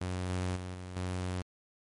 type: tone with level steps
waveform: sawtooth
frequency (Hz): 91.3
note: F#2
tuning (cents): -23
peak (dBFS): -29 / -27 / -34 / -37 / -29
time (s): 0.01-1.42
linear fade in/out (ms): 5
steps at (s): 0.29 / 0.56 / 0.74 / 0.96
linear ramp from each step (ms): 5
effects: MP3 48 kbps